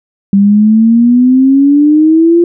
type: exponential sweep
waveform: sine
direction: up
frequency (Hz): 196 to 347.4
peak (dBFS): -3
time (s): 0.33-2.44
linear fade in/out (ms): 2
effects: none